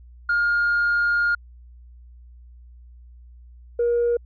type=tone pair in turn; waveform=sine; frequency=1417 / 475.1 Hz; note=F6 / A#4; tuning=+25 / +33 cents; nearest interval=octave + perfect fifth; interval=1892 cents; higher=first; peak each=-16 dBFS; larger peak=neither; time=0.29-1.35 / 3.79-4.17 s; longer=first; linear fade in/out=5 ms; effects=tanh soft clip ceiling -15 dBFS + added 60 Hz sine -43 dBFS peak until 4.25 s